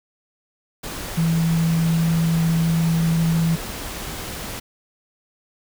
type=tone in noise; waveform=sine; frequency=164.81 Hz; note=E3; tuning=in tune; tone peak=-16 dBFS; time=1.17-3.56 s; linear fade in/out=10 ms; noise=pink; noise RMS=-31 dBFS; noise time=0.83-4.6 s; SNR=+12 dB; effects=none